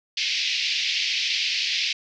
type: band-pass noise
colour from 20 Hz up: pink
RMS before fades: -25 dBFS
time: 0.17-1.93 s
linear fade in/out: 5 ms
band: 2200 to 5400 Hz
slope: 48 dB/octave
effects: none